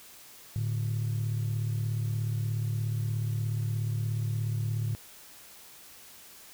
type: tone pair together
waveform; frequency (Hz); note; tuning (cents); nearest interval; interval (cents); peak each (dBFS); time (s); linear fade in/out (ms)
sine; 110 / 146.83; A2 / D3; 0 / 0; perfect fourth; 500; -27 / -33; 0.56-4.95; 0
effects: tanh soft clip ceiling -23 dBFS + white hiss -51 dBFS RMS until 6.53 s